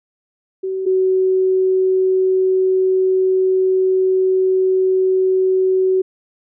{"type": "tone pair in turn", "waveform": "sine", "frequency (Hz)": [379.7, 375.6], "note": ["F#4", "F#4"], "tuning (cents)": [45, 26], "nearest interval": "unison", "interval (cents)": 19, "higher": "first", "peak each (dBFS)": [-19, -12], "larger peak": "second", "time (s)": [[0.63, 0.86], [0.86, 6.02]], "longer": "second", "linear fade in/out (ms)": 10, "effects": []}